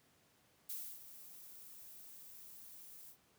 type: noise with ADSR envelope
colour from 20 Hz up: violet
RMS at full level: -43 dBFS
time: 0.69-3.17 s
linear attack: 8 ms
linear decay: 290 ms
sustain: -12 dB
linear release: 82 ms
effects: pink hiss -71 dBFS RMS until 3.38 s + high-pass 100 Hz 12 dB/octave